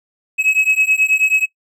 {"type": "beating tone pair", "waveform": "triangle", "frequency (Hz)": [2558, 2567.3], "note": ["D#7", "E7"], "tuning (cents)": [47, -46], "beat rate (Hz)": 9.3, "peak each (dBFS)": -14, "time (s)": [0.38, 1.46], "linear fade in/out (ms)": 20, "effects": ["noise-tail reverb RT60 0.1 s tail -22 dB re dry"]}